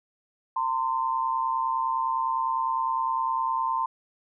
sine tone pair together, 910 / 1039.8 Hz, A#5 / C6, -42 / -11 cents, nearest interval major second, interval 231 cents, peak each -27 / -26 dBFS, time 0.56-3.86 s, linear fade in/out 5 ms, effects none

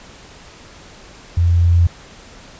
sine tone with level ramp, 85.9 Hz, F2, 28 cents flat, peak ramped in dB -11 to -8 dBFS, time 1.37-1.87 s, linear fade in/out 5 ms, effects pink hiss -41 dBFS RMS until 2.59 s + resampled to 16000 Hz

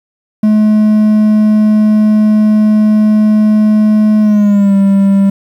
triangle tone with pitch glide, 213.5 to 196.91 Hz, G#3 to G3, +48 to +8 cents, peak -3 dBFS, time 0.43-5.3 s, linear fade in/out 5 ms, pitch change -140 cents, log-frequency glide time 4.21-4.75 s, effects 7-bit

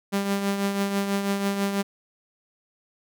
sawtooth tone with tremolo, 198.8 Hz, G3, 25 cents sharp, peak -17 dBFS, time 0.12-1.83 s, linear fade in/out 20 ms, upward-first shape triangle, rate 6.1 Hz, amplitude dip 55%, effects none

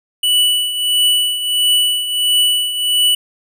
square tone with tremolo, 2960 Hz, F#7, in tune, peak -10 dBFS, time 0.23-3.15 s, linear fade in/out 5 ms, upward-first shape triangle, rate 1.5 Hz, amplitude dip 70%, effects none

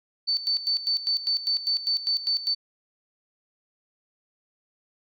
sine tone with tremolo, 4527 Hz, C#8, 36 cents sharp, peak -21 dBFS, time 0.27-2.55 s, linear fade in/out 20 ms, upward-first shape square, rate 5 Hz, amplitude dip 75%, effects none

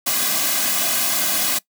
white noise with comb filter, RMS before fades -20 dBFS, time 0.06-1.59 s, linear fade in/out 10 ms, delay 2.2 ms, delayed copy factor -1, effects noise-tail reverb RT60 0.1 s tail -21 dB re dry + high-pass 200 Hz 12 dB/octave

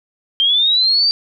sine linear sweep, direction up, 3142 to 4699 Hz, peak -11 dBFS, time 0.4-1.11 s, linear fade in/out 0 ms, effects none

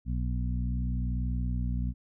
harmonic tone with a mistuned harmonic, 60.9 Hz, B1, 24 cents flat, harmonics 1 / 2 / 3 / 4, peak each -29 / -34 / -37 / -39 dBFS, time 0.05-1.94 s, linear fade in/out 50 ms, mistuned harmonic 1, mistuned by -16 cents, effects none

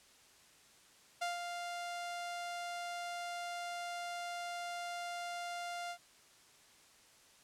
sawtooth tone with ADSR envelope, 698.5 Hz, F5, in tune, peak -30 dBFS, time 1.21-5.98 s, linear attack 12 ms, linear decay 150 ms, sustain -6 dB, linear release 75 ms, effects white hiss -63 dBFS RMS until 7.43 s + low-pass 9000 Hz 12 dB/octave

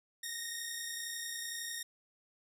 10% pulse tone pair together, 1833.7 / 1864.7 Hz, A#6 / A#6, -29 / 0 cents, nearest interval unison, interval 29 cents, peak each -35 / -31 dBFS, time 0.23-1.83 s, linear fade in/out 5 ms, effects none

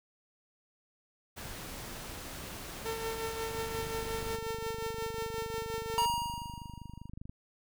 pink noise, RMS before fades -43 dBFS, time 1.36-4.37 s, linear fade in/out 20 ms
sawtooth tone with tremolo, 450 Hz, A4, 39 cents sharp, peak -29 dBFS, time 2.85-6.06 s, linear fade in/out 10 ms, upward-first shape triangle, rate 5.6 Hz, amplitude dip 55%
click train, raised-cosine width 5 ms, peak -32 dBFS, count 96, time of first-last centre 3.51-7.295 s, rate 25.1 Hz
square tone with exponential decay, 947 Hz, A#5, 27 cents sharp, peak -25 dBFS, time 5.98-7.09 s, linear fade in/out 1 ms, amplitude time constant 240 ms
effects none

